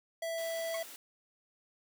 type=tone; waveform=square; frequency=660 Hz; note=E5; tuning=2 cents sharp; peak=-35 dBFS; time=0.22-0.83 s; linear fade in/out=5 ms
type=high-pass noise; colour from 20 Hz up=white; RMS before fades=-49 dBFS; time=0.38-0.96 s; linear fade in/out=0 ms; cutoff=220 Hz; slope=48 dB/octave
type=tone with exponential decay; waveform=20% pulse; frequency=1095 Hz; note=C#6; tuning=22 cents flat; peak=-33 dBFS; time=0.74-0.83 s; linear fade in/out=5 ms; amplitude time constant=19 ms
effects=none